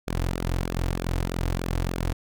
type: tone with flanger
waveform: sawtooth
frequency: 43.65 Hz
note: F1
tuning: in tune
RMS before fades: -27 dBFS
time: 0.07-2.13 s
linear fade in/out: 10 ms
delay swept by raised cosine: 0.96 to 5.26 ms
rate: 3.2 Hz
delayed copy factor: -0.65
effects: none